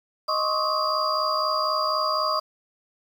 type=tone cluster; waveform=sine; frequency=621 / 1063 / 1127 / 1263 / 4803 Hz; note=D#5 / C6 / C#6 / D#6 / D8; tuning=-3 / +27 / +28 / +26 / +38 cents; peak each=-28 dBFS; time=0.28-2.4 s; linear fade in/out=10 ms; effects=8-bit